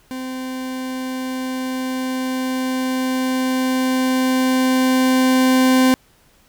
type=tone with level ramp; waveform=40% pulse; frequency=258.4 Hz; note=C4; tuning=21 cents flat; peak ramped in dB=-25 to -10 dBFS; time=0.11-5.94 s; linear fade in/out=0 ms; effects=pink hiss -55 dBFS RMS until 6.48 s